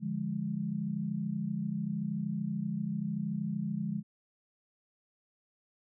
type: chord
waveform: sine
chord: D diminished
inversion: none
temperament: equal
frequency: 146.83 / 174.61 / 207.7 Hz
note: D3 / F3 / Ab3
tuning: 0 / 0 / 0 cents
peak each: -38 / -36 / -34 dBFS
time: 0-4.03 s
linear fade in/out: 50 ms
effects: none